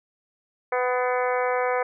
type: harmonic tone with a mistuned harmonic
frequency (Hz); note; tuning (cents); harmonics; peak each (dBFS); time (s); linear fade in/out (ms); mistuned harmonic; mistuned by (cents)
249.9; B3; +21; 2 / 3 / 4 / 5 / 6 / 7 / 8 / 9; -24 / -28 / -30 / -32 / -34 / -35 / -36 / -37; 0.72-1.83; 5; 8; +40
effects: none

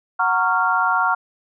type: chord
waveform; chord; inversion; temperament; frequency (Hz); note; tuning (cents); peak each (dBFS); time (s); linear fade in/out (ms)
sine; Gb major seventh; none; just; 740 / 925 / 1110 / 1387.5; Gb5 / Bb5 / Db6 / F6; 0 / -14 / +2 / -12; -23 / -22 / -22 / -19; 0.19-1.15; 10
effects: none

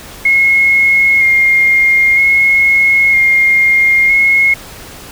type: tone with vibrato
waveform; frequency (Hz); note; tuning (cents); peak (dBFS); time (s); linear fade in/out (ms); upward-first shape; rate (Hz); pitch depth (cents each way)
sine; 2146; C7; +43; -6; 0.25-4.54; 5; square; 0.52; 16
effects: pink hiss -32 dBFS RMS until 5.11 s

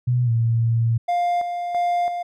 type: tone with pitch glide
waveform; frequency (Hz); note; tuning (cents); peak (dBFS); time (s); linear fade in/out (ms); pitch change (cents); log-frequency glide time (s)
sine; 123.47 to 115.2; B2 to A#2; 0 to -20; -16; 0.07-0.98; 10; -120; 0.25-0.3
type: tone with tremolo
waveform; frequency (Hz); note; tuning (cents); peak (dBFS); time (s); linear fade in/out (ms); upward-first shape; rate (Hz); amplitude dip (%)
triangle; 702; F5; +9; -16; 1.08-2.23; 10; square; 1.5; 50
effects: none

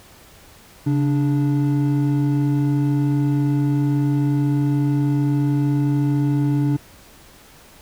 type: tone pair together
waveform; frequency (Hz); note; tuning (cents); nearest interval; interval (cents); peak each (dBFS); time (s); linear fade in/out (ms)
triangle; 138.59 / 292.1; C#3 / D4; 0 / -9; octave + minor second; 1291; -16 / -18; 0.86-6.77; 10
effects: pink hiss -47 dBFS RMS until 7.81 s

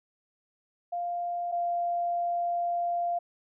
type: tone pair in turn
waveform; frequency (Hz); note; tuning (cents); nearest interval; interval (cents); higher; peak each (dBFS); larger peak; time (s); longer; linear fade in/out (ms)
sine; 698.5 / 694.8; F5 / F5; 0 / -9; unison; 9; first; -29 / -26; second; 0.92-1.52 / 1.52-3.19; second; 10
effects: none

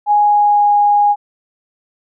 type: tone with pitch glide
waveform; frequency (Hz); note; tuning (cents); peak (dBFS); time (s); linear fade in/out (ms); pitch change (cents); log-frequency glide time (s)
sine; 830 to 823.3; G#5 to G#5; -1 to -15; -8; 0.06-1.16; 50; -14; 0.22-0.74
effects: none

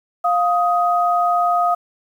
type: tone pair together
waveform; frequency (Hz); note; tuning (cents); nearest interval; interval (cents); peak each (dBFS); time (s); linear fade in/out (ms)
sine; 703 / 1252.6; F5 / D#6; +11 / +11; minor seventh; 1000; -16 / -18; 0.24-1.75; 10
effects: 8-bit

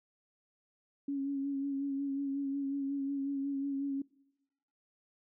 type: tone with vibrato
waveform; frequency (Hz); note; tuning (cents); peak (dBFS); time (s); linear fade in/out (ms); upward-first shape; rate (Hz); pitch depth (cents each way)
sine; 277.2; C#4; 0; -32; 1.08-4.02; 5; sine; 5.5; 30
effects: noise-tail reverb RT60 1.0 s tail -25 dB re dry

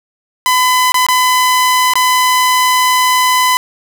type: tone with dropouts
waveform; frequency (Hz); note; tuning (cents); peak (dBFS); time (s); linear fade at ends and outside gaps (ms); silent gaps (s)
sawtooth; 1008; B5; +35; -5; 0.46-3.57; 0; 0.92-0.943 / 1.065-1.086 / 1.936-1.955
effects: none

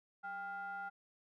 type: ring-modulated tone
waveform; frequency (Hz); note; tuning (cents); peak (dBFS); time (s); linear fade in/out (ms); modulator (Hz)
triangle; 304.6; D#4; -37; -36; 0.23-0.9; 20; 1100
effects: none

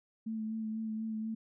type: tone with vibrato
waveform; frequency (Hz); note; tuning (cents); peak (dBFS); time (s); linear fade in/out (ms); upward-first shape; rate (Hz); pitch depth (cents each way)
sine; 220; A3; 0; -34; 0.26-1.35; 10; sine; 4.1; 21
effects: none

